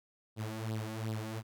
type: tone with flanger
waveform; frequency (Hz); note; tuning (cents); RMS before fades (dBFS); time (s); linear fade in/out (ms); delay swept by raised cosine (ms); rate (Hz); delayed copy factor
sawtooth; 110; A2; 0; -38; 0.36-1.43; 50; 0.22 to 3.62; 2.7; +0.75
effects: none